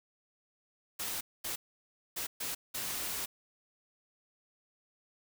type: noise bursts at uneven times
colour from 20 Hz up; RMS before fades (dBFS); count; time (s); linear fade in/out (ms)
white; -37; 5; 0.99-1.21 / 1.44-1.56 / 2.16-2.27 / 2.4-2.55 / 2.74-3.26; 10
effects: none